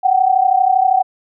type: tone pair together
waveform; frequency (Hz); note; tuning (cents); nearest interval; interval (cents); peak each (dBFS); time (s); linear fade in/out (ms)
sine; 739.4 / 772; F#5 / G5; -1 / -27; minor second; 74; -13; 0.03-1.03; 20
effects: none